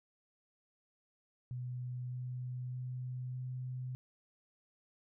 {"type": "tone with pitch steps", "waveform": "sine", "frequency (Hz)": [124.6, 125.47, 126.34, 127.22], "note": ["B2", "B2", "B2", "C3"], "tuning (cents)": [16, 28, 40, -48], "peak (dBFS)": -38, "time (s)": [1.51, 3.95], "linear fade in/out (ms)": 0, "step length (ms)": 610, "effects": []}